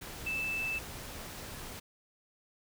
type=tone in noise; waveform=sine; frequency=2637 Hz; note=E7; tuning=in tune; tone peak=-32 dBFS; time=0.26-0.79 s; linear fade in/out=10 ms; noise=pink; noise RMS=-44 dBFS; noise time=0.01-1.8 s; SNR=+9 dB; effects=none